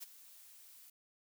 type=noise with ADSR envelope; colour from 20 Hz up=blue; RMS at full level=-44 dBFS; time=0-0.9 s; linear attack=29 ms; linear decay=17 ms; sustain=-14 dB; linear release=4 ms; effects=none